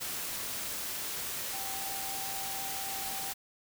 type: tone in noise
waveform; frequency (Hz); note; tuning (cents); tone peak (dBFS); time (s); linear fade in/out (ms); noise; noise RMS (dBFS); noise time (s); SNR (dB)
sine; 780; G5; -9; -42; 1.52-3.33; 20; white; -37; 0-3.34; -8
effects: none